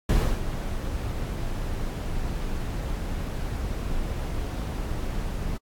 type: noise with ADSR envelope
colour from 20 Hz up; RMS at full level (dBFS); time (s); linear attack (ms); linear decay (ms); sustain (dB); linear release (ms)
brown; -18; 0.09-5.58; 4; 300; -11; 17
effects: AAC 64 kbps